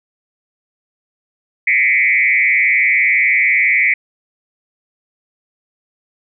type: tone with frequency modulation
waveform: sine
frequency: 2155 Hz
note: C#7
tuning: 49 cents flat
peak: -10 dBFS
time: 1.67-3.94 s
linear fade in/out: 5 ms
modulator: 138 Hz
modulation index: 1.5
effects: none